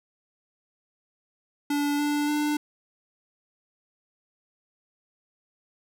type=tone with pitch steps; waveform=square; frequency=289.3 / 293.2 / 297.1 Hz; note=D4 / D4 / D4; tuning=-26 / -3 / +20 cents; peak=-24 dBFS; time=1.7-2.57 s; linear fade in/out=5 ms; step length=290 ms; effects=none